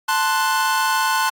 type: chord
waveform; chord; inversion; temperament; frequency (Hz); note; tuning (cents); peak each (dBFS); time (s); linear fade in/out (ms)
45% pulse; F# diminished; first; equal; 880 / 1046.5 / 1480; A5 / C6 / F#6; 0 / 0 / 0; -21 / -21 / -22; 0.08-1.3; 10
effects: AAC 64 kbps